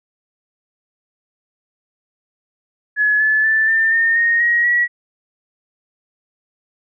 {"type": "tone with pitch steps", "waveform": "sine", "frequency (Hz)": [1699, 1729.7, 1760.9, 1792.8, 1825.2, 1858.1, 1891.7, 1925.9], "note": ["G#6", "A6", "A6", "A6", "A#6", "A#6", "A#6", "B6"], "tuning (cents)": [39, -30, 1, 32, -37, -6, 25, -44], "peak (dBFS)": -12, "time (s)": [2.96, 4.88], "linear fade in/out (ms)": 50, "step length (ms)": 240, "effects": []}